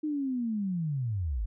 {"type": "linear sweep", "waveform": "sine", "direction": "down", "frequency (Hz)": [311.1, 45.01], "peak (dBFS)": -28, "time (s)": [0.03, 1.46], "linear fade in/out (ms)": 10, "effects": []}